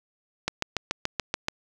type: click train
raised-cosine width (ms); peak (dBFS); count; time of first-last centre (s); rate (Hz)
0.2; -8; 8; 0.48-1.484; 6.97
effects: none